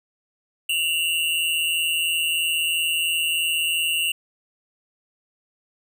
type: tone pair together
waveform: square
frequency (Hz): 2734 / 2897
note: F7 / F#7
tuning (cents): -37 / -37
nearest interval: minor second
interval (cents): 100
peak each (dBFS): -24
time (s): 0.69-4.12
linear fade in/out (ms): 5
effects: none